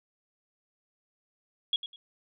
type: tone with echo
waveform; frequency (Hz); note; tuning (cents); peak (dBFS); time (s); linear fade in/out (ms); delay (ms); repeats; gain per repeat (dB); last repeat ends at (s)
sine; 3324; G#7; +1; -23; 1.73-1.76; 2; 100; 2; -12; 1.96
effects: none